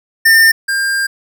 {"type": "tone pair in turn", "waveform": "square", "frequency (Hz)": [1804, 1600], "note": ["A6", "G6"], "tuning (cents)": [43, 35], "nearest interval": "major second", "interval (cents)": 208, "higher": "first", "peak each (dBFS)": [-6, -14], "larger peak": "first", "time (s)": [[0.25, 0.52], [0.68, 1.07]], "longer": "second", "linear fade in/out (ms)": 10, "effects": []}